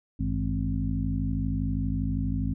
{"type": "harmonic tone with a mistuned harmonic", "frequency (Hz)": 52.5, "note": "G#1", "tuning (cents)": 19, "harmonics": [1, 2, 3, 4, 5], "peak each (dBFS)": [-30, -31, -32, -34, -32], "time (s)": [0.19, 2.54], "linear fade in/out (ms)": 10, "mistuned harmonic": 2, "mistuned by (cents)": -120, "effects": []}